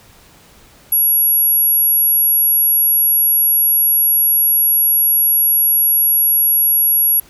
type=tone; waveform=sine; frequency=11320 Hz; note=F9; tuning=22 cents sharp; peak=-10 dBFS; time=0.92-7.2 s; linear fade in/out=5 ms; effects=pink hiss -46 dBFS RMS until 7.29 s